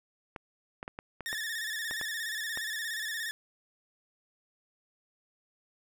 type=clicks; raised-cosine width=0.5 ms; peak=-24 dBFS; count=9; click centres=0.362 / 0.829 / 0.879 / 0.989 / 1.207 / 1.329 / 1.911 / 2.013 / 2.574 s
type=tone with vibrato; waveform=sawtooth; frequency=1779 Hz; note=A6; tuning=19 cents sharp; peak=-30 dBFS; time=1.26-3.31 s; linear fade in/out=0 ms; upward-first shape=square; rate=17 Hz; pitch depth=57 cents each way
effects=none